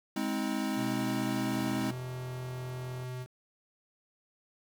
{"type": "chord", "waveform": "square", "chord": "Ab major", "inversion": "none", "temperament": "equal with one note detuned", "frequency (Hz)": [207.7, 261.6, 318.2], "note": ["Ab3", "C4", "Eb4"], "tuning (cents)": [0, 0, 39], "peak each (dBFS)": [-35, -35, -36], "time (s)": [0.16, 1.91], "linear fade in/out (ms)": 5}
{"type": "tone", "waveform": "square", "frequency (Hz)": 126.7, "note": "B2", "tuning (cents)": 45, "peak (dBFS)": -38, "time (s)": [0.75, 3.27], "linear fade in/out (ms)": 50}
{"type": "click train", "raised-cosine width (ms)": 1, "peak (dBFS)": -36, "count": 128, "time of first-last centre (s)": [1.52, 3.036], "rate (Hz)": 83.8}
{"effects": ["9-bit"]}